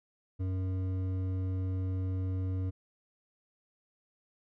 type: tone with hard clipping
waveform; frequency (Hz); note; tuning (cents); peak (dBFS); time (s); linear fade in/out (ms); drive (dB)
triangle; 93.4; F#2; +17; -32; 0.39-2.71; 20; 13
effects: none